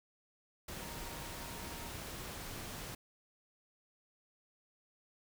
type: tone in noise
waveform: sine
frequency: 932.3 Hz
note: A#5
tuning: in tune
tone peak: -54 dBFS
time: 0.81-1.89 s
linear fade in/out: 5 ms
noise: pink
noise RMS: -45 dBFS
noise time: 0.68-2.95 s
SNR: -12 dB
effects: none